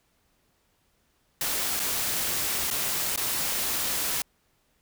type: noise with dropouts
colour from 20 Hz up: white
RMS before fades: -28 dBFS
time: 1.41-4.22 s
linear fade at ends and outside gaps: 2 ms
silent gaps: 1.795-1.799 / 2.703-2.71 / 3.161-3.175 s
effects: pink hiss -69 dBFS RMS until 4.81 s

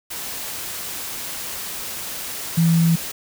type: tone in noise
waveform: sine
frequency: 166.2 Hz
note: E3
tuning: 15 cents sharp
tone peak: -13 dBFS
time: 2.57-2.96 s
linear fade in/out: 10 ms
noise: white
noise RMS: -30 dBFS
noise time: 0.1-3.12 s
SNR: +14 dB
effects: none

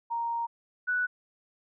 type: tone pair in turn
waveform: sine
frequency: 932.3 / 1479.9 Hz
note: A#5 / F#6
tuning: 0 / 0 cents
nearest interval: minor sixth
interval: 800 cents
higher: second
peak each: -28 / -25 dBFS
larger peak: second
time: 0.1-0.47 / 0.87-1.07 s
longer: first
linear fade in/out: 20 ms
effects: none

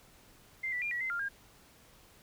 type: tone with pitch steps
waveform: sine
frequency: 2088 / 1968 / 2403 / 1931 / 2066 / 1397 / 1615 Hz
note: C7 / B6 / D7 / B6 / C7 / F6 / G#6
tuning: -4 / -7 / +39 / -39 / -22 / 0 / -49 cents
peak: -32 dBFS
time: 0.63-1.288 s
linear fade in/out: 10 ms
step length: 94 ms
effects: pink hiss -60 dBFS RMS until 2.22 s

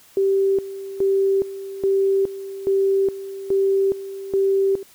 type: tone with tremolo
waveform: sine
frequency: 390 Hz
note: G4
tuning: 9 cents flat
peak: -15 dBFS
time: 0.17-4.83 s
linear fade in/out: 2 ms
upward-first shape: square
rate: 1.2 Hz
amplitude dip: 80%
effects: white hiss -51 dBFS RMS until 4.94 s

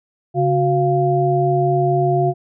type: tone cluster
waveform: sine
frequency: 139.7 / 367 / 695 Hz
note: C#3 / F#4 / F5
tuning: +14 / -14 / -9 cents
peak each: -18 dBFS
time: 0.34-2.34 s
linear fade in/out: 50 ms
effects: none

